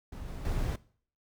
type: noise with level steps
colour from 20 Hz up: brown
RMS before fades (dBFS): -41 / -39 / -31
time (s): 0.12-0.76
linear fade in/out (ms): 5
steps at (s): 0.28 / 0.45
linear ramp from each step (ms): 2
effects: noise-tail reverb RT60 0.5 s tail -20 dB re dry